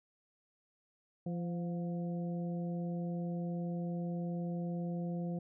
harmonic tone with a mistuned harmonic, 172.3 Hz, F3, 23 cents flat, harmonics 1 / 2 / 3 / 4, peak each -35 / -46 / -46 / -51 dBFS, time 1.26-5.39 s, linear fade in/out 5 ms, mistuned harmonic 4, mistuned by +52 cents, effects none

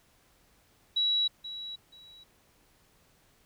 sine tone with echo, 3900 Hz, B7, 23 cents flat, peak -24 dBFS, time 0.96-1.28 s, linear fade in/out 10 ms, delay 480 ms, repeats 2, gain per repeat -13 dB, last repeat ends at 2.24 s, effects pink hiss -65 dBFS RMS until 3.45 s

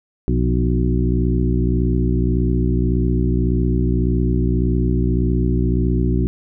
harmonic tone with a mistuned harmonic, 61.74 Hz, B1, in tune, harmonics 1 / 2 / 3 / 4 / 5 / 6, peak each -18 / -21 / -23 / -24 / -25 / -26 dBFS, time 0.28-6.27 s, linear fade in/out 0 ms, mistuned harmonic 3, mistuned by -68 cents, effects none

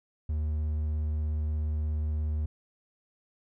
triangle tone, 76.4 Hz, D#2, 31 cents flat, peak -25 dBFS, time 0.29-2.46 s, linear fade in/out 5 ms, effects none

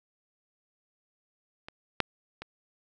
clicks, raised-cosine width 0.3 ms, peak -25 / -7 / -23 dBFS, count 3, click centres 1.685 / 2.003 / 2.42 s, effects none

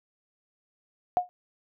sine tone with exponential decay, 720 Hz, F#5, 47 cents flat, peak -16 dBFS, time 1.17-1.29 s, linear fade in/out 0 ms, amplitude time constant 25 ms, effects none

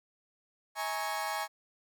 30% pulse chord, A# half-diminished seventh, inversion second, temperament equal with one note detuned, 642.7 / 830.6 / 932.3 / 1108.7 Hz, E5 / G#5 / A#5 / C#6, -44 / 0 / 0 / 0 cents, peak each -38 / -33 / -38 / -36 dBFS, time 0.75-1.48 s, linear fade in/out 50 ms, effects none

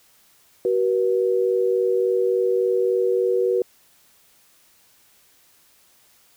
sine tone pair together, 377.7 / 481.2 Hz, F#4 / B4, +36 / -45 cents, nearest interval major third, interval 419 cents, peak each -20 dBFS, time 0.65-3.62 s, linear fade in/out 2 ms, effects white hiss -57 dBFS RMS until 6.36 s

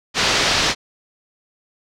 white low-pass noise, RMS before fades -18 dBFS, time 0.14-0.75 s, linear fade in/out 50 ms, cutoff 5300 Hz, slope 24 dB/octave, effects none

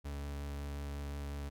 40% pulse tone with vibrato, 71.3 Hz, C#2, 49 cents sharp, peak -38 dBFS, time 0.04-1.5 s, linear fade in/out 20 ms, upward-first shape sine, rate 5.5 Hz, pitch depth 9 cents each way, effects none

